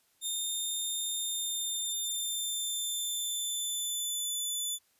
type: tone with pitch glide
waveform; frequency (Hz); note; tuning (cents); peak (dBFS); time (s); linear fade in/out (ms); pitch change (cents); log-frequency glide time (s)
15% pulse; 3637 to 3495; A#7 to A7; -43 to -12; -25; 0.21-4.79; 50; -69; 1.18-4.32
effects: white hiss -70 dBFS RMS until 4.99 s + resampled to 32000 Hz